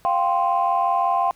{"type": "chord", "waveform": "sine", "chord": "F suspended second", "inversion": "none", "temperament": "equal", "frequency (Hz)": [698.5, 784, 1046.5], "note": ["F5", "G5", "C6"], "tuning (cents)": [0, 0, 0], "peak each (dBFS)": -21, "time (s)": [0.05, 1.31], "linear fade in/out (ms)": 0, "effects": ["tanh soft clip ceiling -10 dBFS", "pink hiss -56 dBFS RMS until 1.35 s"]}